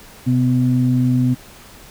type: tone pair together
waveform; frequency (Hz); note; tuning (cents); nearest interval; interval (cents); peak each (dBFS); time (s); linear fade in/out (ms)
sine; 127.5 / 251.2; C3 / B3; -44 / +30; octave; 1174; -15; 0.26-1.35; 20
effects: tanh soft clip ceiling -5 dBFS + pink hiss -42 dBFS RMS until 1.9 s